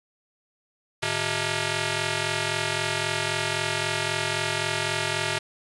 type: ring-modulated tone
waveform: 5% pulse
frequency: 258.2 Hz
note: C4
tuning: 23 cents flat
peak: -10 dBFS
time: 1.02-5.39 s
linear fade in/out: 10 ms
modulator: 1140 Hz
effects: resampled to 24000 Hz